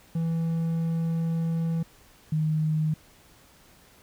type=tone pair in turn; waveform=triangle / sine; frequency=164.81 / 155.56 Hz; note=E3 / D#3; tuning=0 / 0 cents; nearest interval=minor second; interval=100 cents; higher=first; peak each=-22 dBFS; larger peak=neither; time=0.15-1.83 / 2.32-2.94 s; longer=first; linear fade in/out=5 ms; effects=pink hiss -56 dBFS RMS until 4.02 s

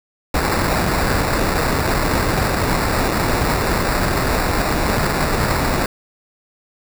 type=noise with sample-and-hold; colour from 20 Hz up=pink; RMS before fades=-18 dBFS; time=0.34-5.86 s; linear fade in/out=2 ms; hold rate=3150 Hz; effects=none

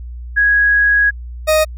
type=tone pair in turn; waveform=sine / 40% pulse; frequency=1659 / 622.6 Hz; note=G#6 / D#5; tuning=-2 / +1 cents; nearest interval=octave + perfect fourth; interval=1697 cents; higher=first; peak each=-9 / -9 dBFS; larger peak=neither; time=0.36-1.11 / 1.47-1.65 s; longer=first; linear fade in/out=20 ms; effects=added 60 Hz sine -26 dBFS peak until 1.77 s

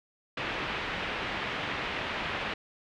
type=low-pass noise; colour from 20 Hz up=white; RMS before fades=-34 dBFS; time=0.37-2.54 s; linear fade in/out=5 ms; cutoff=2900 Hz; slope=24 dB/octave; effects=none

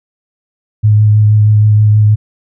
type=tone with vibrato; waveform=sine; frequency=106.2 Hz; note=G#2; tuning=39 cents sharp; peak=-4 dBFS; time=0.83-2.16 s; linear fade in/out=20 ms; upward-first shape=triangle; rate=6.3 Hz; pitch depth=18 cents each way; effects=none

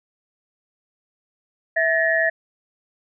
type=tone cluster; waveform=sine; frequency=655 / 1730 / 1880 Hz; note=E5 / A6 / A#6; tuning=-11 / -30 / +14 cents; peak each=-21 dBFS; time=1.76-2.3 s; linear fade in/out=10 ms; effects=none

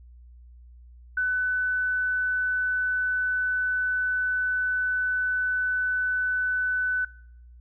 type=tone; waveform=sine; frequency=1500 Hz; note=F#6; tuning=23 cents sharp; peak=-22 dBFS; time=1.17-7.05 s; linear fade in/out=5 ms; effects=noise-tail reverb RT60 0.8 s tail -26 dB re dry + added 60 Hz sine -46 dBFS peak until 7.6 s

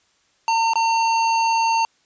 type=tone with dropouts; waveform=square; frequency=909 Hz; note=A#5; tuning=44 cents flat; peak=-17 dBFS; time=0.48-1.85 s; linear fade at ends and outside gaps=1 ms; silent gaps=0.735-0.756 s; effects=white hiss -62 dBFS RMS until 2.05 s + resampled to 16000 Hz

